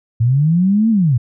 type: linear two-way sweep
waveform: sine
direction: up then down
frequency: 110 to 230 to 110 Hz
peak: -10 dBFS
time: 0.2-1.18 s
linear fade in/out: 10 ms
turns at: 0.9 s
effects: none